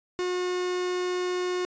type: tone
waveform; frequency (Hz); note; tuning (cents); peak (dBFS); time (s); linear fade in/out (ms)
45% pulse; 361.5; F#4; -40; -26; 0.19-1.65; 0
effects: resampled to 16000 Hz